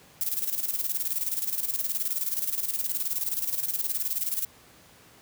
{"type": "noise with tremolo", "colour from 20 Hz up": "violet", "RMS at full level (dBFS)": -27, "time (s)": [0.21, 4.45], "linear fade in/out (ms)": 0, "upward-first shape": "square", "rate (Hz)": 19, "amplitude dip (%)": 65, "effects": ["pink hiss -54 dBFS RMS until 5.21 s", "high-pass 80 Hz 12 dB/octave"]}